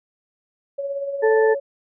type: tone with tremolo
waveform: sine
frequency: 558 Hz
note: C#5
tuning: 11 cents sharp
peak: -22 dBFS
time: 0.78-1.6 s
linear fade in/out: 10 ms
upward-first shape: sine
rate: 17 Hz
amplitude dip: 45%
type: harmonic tone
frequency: 440 Hz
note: A4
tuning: in tune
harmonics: 1 / 2 / 4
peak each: -14 / -25 / -26 dBFS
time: 1.22-1.55 s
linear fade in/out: 20 ms
effects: none